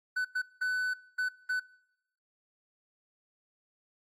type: tone bursts at uneven times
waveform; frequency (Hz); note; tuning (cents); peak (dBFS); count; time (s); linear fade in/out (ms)
triangle; 1500; F#6; +23; -26; 5; 0.16-0.25 / 0.35-0.42 / 0.61-0.94 / 1.18-1.29 / 1.49-1.6; 10
effects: noise-tail reverb RT60 0.9 s tail -24 dB re dry + AAC 48 kbps